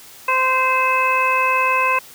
harmonic tone, 518 Hz, C5, 17 cents flat, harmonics 1 / 2 / 3 / 4 / 5, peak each -25 / -17 / -26 / -27 / -19 dBFS, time 0.28-1.99 s, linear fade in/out 5 ms, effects white hiss -42 dBFS RMS until 2.14 s + high-pass 60 Hz 12 dB/octave

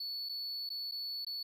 triangle tone with dropouts, 4435 Hz, C#8, in tune, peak -36 dBFS, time 0-1.43 s, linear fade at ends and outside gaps 5 ms, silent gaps 0.289-0.293 / 0.692-0.701 / 0.913-0.919 / 1.249-1.266 s, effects none

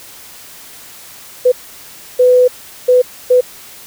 sine tone bursts at uneven times, 500 Hz, B4, 21 cents sharp, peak -5 dBFS, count 4, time 1.45-1.52 / 2.19-2.48 / 2.88-3.02 / 3.3-3.41 s, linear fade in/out 10 ms, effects white hiss -36 dBFS RMS until 3.86 s

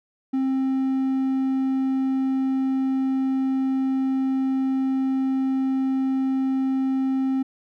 triangle tone, 265.1 Hz, C4, 23 cents sharp, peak -18 dBFS, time 0.33-7.43 s, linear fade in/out 10 ms, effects none

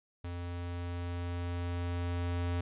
square tone with level ramp, 87.31 Hz, F2, in tune, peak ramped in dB -38 to -31 dBFS, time 0.24-2.61 s, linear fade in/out 5 ms, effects resampled to 8000 Hz + 12-bit

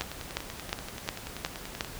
two click trains, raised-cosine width 0.2 ms, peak -20 / -11 dBFS, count 20 / 6, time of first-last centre 0.02-1.847 / 0.01-1.809 s, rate 10.4 / 2.78 Hz, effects pink hiss -43 dBFS RMS until 1.99 s

